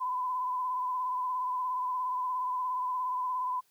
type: tone with vibrato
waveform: sine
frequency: 1008 Hz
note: B5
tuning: 35 cents sharp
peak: -29 dBFS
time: 0-3.61 s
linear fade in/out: 20 ms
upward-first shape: sine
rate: 17 Hz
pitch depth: 32 cents each way
effects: white hiss -69 dBFS RMS until 3.7 s